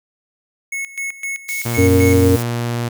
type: tone with tremolo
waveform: square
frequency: 2193 Hz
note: C#7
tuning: 19 cents flat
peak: -22 dBFS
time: 0.72-2.25 s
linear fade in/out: 5 ms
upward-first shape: square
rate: 3.9 Hz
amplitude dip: 80%
type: high-pass noise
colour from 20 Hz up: white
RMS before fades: -30 dBFS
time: 1.48-2.43 s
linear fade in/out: 10 ms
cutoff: 4300 Hz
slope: 12 dB/octave
type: tone with pitch glide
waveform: sawtooth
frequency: 118.1 to 118.92 Hz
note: A#2 to A#2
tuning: +23 to +35 cents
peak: -15 dBFS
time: 1.65-2.89 s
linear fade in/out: 10 ms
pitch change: +12 cents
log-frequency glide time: 2.27-2.47 s
type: harmonic tone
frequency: 92.5 Hz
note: F#2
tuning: in tune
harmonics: 1 / 3 / 5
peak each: -14 / -14 / -14 dBFS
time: 1.77-2.37 s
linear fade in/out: 20 ms
effects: none